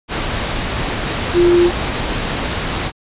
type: tone in noise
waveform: sine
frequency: 348.8 Hz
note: F4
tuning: 2 cents flat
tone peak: -8 dBFS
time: 1.33-1.71 s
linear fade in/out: 50 ms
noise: pink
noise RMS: -20 dBFS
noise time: 0.08-2.92 s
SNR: +9 dB
effects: resampled to 8000 Hz